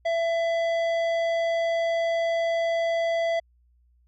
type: tone with tanh clipping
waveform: triangle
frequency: 668 Hz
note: E5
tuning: 23 cents sharp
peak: -24 dBFS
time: 0.05-3.4 s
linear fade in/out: 10 ms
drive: 16 dB
effects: added 60 Hz sine -59 dBFS peak until 4.07 s